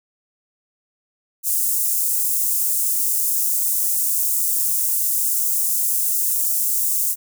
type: high-pass noise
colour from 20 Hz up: white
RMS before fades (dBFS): -20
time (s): 1.43-7.16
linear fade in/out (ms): 50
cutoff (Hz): 7400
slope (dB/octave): 24
effects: none